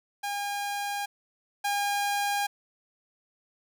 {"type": "tone pair in turn", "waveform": "sawtooth", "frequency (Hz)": [811, 811], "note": ["G#5", "G#5"], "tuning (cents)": [-41, -41], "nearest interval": "unison", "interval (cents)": 0, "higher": "neither", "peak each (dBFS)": [-26, -22], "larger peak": "second", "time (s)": [[0.23, 1.06], [1.64, 2.47]], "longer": "neither", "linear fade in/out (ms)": 10, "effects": []}